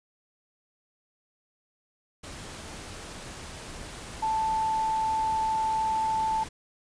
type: tone in noise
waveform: sine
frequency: 880 Hz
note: A5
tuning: in tune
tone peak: -24 dBFS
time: 4.22-6.44 s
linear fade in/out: 10 ms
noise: pink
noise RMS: -41 dBFS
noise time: 2.23-6.49 s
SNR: +14 dB
effects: resampled to 22050 Hz